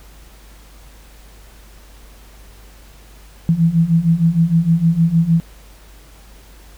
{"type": "beating tone pair", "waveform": "sine", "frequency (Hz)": [162.1, 168.6], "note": ["E3", "E3"], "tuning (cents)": [-29, 39], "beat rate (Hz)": 6.5, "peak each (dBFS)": [-16, -13], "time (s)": [3.49, 5.4], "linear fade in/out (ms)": 0, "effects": ["added 50 Hz sine -41 dBFS peak until 6.77 s", "pink hiss -47 dBFS RMS until 6.77 s"]}